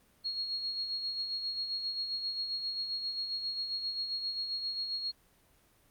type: tone with tremolo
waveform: sine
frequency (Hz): 4298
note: C8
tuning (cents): +46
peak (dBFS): -31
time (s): 0.24-5.12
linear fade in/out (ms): 20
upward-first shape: sine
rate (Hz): 7.5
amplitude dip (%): 45
effects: pink hiss -66 dBFS RMS until 5.9 s + Opus 32 kbps